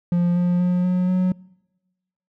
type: tone with pitch steps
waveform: triangle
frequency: 174.61 / 176.84 / 179.1 / 181.4 / 183.72 Hz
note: F3 / F3 / F3 / F#3 / F#3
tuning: 0 / +22 / +44 / -34 / -12 cents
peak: -14 dBFS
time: 0.12-1.32 s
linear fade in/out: 2 ms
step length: 240 ms
effects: noise-tail reverb RT60 1.0 s tail -24 dB re dry